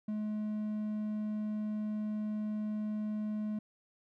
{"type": "tone", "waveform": "triangle", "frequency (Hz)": 212.6, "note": "G#3", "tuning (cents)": 41, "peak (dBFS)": -31, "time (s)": [0.08, 3.59], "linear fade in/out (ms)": 5, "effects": []}